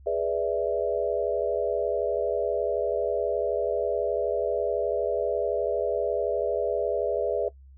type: chord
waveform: sine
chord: E dominant seventh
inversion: first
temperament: equal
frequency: 415.3 / 493.9 / 587.3 / 659.3 Hz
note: G#4 / B4 / D5 / E5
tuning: 0 / 0 / 0 / 0 cents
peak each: -29 dBFS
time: 0.06-7.49 s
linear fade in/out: 10 ms
effects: noise-tail reverb RT60 0.1 s tail -21 dB re dry + added 67 Hz sine -47 dBFS peak until 7.77 s